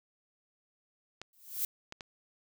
clicks, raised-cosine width 0.2 ms, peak -25 dBFS, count 3, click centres 1.216 / 1.924 / 2.008 s
violet noise with exponential growth, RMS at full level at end -29 dBFS, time 1.33-1.65 s, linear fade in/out 2 ms, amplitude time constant 68 ms
effects none

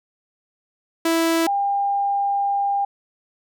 sawtooth / sine tone pair in turn, 329.6 / 800.9 Hz, E4 / G5, 0 / +37 cents, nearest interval octave + minor third, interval 1537 cents, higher second, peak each -13 / -18 dBFS, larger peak first, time 1.05-1.47 / 1.47-2.85 s, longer second, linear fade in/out 5 ms, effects none

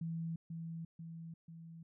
sine tone with echo, 164.81 Hz, E3, in tune, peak -37 dBFS, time 0.01-0.36 s, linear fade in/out 5 ms, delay 490 ms, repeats 3, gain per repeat -4 dB, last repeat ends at 1.83 s, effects none

